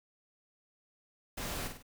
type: noise with echo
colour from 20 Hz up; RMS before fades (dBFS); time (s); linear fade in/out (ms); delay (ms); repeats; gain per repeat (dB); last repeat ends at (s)
pink; -39; 1.37-1.68; 10; 49; 3; -6; 1.827
effects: none